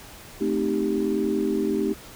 sine chord, A half-diminished seventh, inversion none, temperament equal, 220 / 261.6 / 311.1 / 392 Hz, A3 / C4 / Eb4 / G4, 0 / 0 / 0 / 0 cents, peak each -27 / -29 / -26 / -25 dBFS, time 0.4-1.94 s, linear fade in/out 20 ms, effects tanh soft clip ceiling -11 dBFS + pink hiss -44 dBFS RMS until 2.15 s

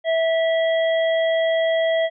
harmonic tone, 654 Hz, E5, 14 cents flat, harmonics 1 / 3 / 5, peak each -17 / -27 / -31 dBFS, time 0.04-2.1 s, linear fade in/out 50 ms, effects none

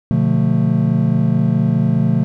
triangle chord, B half-diminished seventh, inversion none, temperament just, 123.47 / 148.16 / 177.8 / 222.2 Hz, B2 / D3 / F3 / A3, 0 / +16 / +31 / +17 cents, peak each -16 dBFS, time 0.11-2.24 s, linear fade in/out 0 ms, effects none

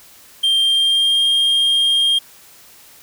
triangle tone with pitch glide, 3176 to 3217 Hz, G7 to G7, +22 to +44 cents, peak -11 dBFS, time 0.43-2.19 s, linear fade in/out 10 ms, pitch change +22 cents, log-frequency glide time 0.6-1.26 s, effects white hiss -45 dBFS RMS until 3.02 s

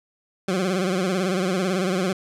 20% pulse tone with vibrato, 185.5 Hz, F#3, 5 cents sharp, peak -16 dBFS, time 0.48-2.13 s, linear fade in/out 5 ms, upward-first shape sine, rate 18 Hz, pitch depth 97 cents each way, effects low-pass 9000 Hz 12 dB/octave

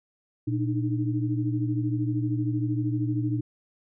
sine tone cluster, 118.8 / 299.3 / 312.2 Hz, A#2 / D4 / D#4, +33 / +33 / +6 cents, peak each -26 / -29 / -32 dBFS, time 0.47-3.41 s, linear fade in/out 10 ms, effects none

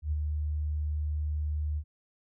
sine tone with ADSR envelope, 75.4 Hz, D2, 46 cents sharp, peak -25 dBFS, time 0.02-1.84 s, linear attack 97 ms, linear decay 31 ms, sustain -3 dB, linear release 66 ms, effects none

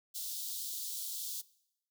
white high-pass noise, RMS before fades -40 dBFS, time 0.14-1.42 s, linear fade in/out 20 ms, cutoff 3400 Hz, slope 48 dB/octave, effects noise-tail reverb RT60 0.8 s tail -21 dB re dry

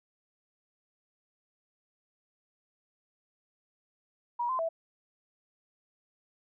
sine tone with pitch steps, 958 / 1034 / 657 Hz, A#5 / C6 / E5, +47 / -21 / -6 cents, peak -28 dBFS, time 4.39-4.69 s, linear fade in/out 10 ms, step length 100 ms, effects none

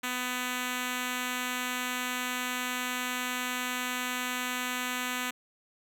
5% pulse tone with notch filter, 250 Hz, B3, 21 cents sharp, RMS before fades -33 dBFS, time 0.03-5.31 s, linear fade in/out 10 ms, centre 590 Hz, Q 1.2, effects none

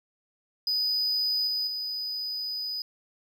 triangle tone with level steps, 4978 Hz, D#8, in tune, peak -23 / -25 / -29 dBFS, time 0.67-2.82 s, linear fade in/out 2 ms, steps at 1.47 / 1.67 s, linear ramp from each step 5 ms, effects none

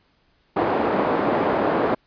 pink band-pass noise, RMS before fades -21 dBFS, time 0.56-1.95 s, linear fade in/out 10 ms, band 320 to 910 Hz, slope 12 dB/octave, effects pink hiss -63 dBFS RMS until 2.06 s + resampled to 11025 Hz

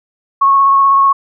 sine tone with vibrato, 1099 Hz, C#6, 15 cents flat, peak -6 dBFS, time 0.41-1.13 s, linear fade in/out 10 ms, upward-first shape triangle, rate 16 Hz, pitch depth 17 cents each way, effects none

